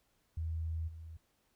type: tone with level steps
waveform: sine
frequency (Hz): 81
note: E2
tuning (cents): -30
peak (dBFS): -34 / -45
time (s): 0.37-1.17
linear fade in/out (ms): 5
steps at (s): 0.87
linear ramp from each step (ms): 20
effects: pink hiss -75 dBFS RMS until 1.55 s